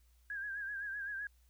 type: tone with vibrato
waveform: sine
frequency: 1626 Hz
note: G#6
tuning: 37 cents flat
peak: -38 dBFS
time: 0.3-1.27 s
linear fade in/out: 2 ms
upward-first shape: sine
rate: 7.8 Hz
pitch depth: 67 cents each way
effects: added 60 Hz sine -64 dBFS peak until 1.49 s + white hiss -75 dBFS RMS until 1.49 s